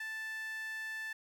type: tone with high-pass filter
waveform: sawtooth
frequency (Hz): 880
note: A5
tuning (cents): 0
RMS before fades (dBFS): -41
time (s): 0-1.13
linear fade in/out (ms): 5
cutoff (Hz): 1800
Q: 5.8
effects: none